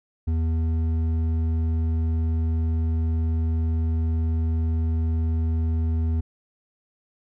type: tone with hard clipping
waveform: sine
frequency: 81 Hz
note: E2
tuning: 30 cents flat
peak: -22 dBFS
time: 0.27-6.21 s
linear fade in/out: 10 ms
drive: 7 dB
effects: none